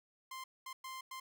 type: tone bursts at uneven times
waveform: sawtooth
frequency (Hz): 1046.5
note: C6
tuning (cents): 0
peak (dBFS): -40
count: 4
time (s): 0.31-0.44 / 0.66-0.73 / 0.84-1.01 / 1.11-1.2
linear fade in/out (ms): 5
effects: none